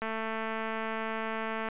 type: click train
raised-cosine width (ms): 0.5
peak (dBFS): -20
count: 371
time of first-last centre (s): 0.02-1.687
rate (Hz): 222
effects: resampled to 8000 Hz